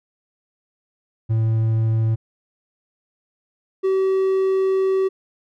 triangle tone pair in turn, 111.7 / 382.2 Hz, A2 / G4, +27 / -44 cents, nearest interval octave + major sixth, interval 2129 cents, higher second, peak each -14 dBFS, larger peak neither, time 1.29-2.16 / 3.83-5.09 s, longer second, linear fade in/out 20 ms, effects none

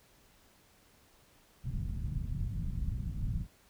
pink low-pass noise, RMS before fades -35 dBFS, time 1.63-3.47 s, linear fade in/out 50 ms, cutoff 170 Hz, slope 24 dB/octave, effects pink hiss -64 dBFS RMS until 3.69 s

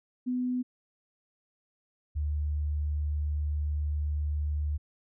sine tone pair in turn, 250.2 / 74.38 Hz, B3 / D2, +23 / +23 cents, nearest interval octave + major sixth, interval 2100 cents, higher first, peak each -27 dBFS, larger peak neither, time 0.26-0.63 / 2.15-4.78 s, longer second, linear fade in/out 20 ms, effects none

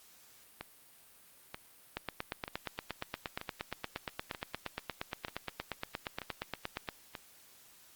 two click trains, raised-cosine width 0.3 ms, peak -24 / -19 dBFS, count 8 / 43, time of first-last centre 0.61-7.152 / 1.97-6.888 s, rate 1.07 / 8.54 Hz, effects white hiss -60 dBFS RMS until 7.95 s + Opus 48 kbps

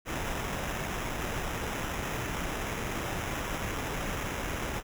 pink noise with sample-and-hold, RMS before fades -34 dBFS, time 0.05-4.83 s, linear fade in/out 50 ms, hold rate 4410 Hz, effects none

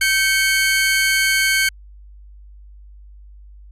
sawtooth tone pair together, 1551.9 / 2217 Hz, G6 / C#7, -18 / 0 cents, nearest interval tritone, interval 618 cents, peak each -14 dBFS, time 0.01-1.69 s, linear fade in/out 5 ms, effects added 50 Hz sine -39 dBFS peak until 3.71 s + resampled to 32000 Hz

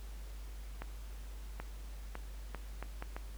accelerating click train, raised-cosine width 0.5 ms, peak -26 dBFS, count 7, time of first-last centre 0.82-3.165 s, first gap 780 ms, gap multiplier 0.71, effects added 50 Hz sine -43 dBFS peak until 3.37 s + pink hiss -58 dBFS RMS until 3.37 s

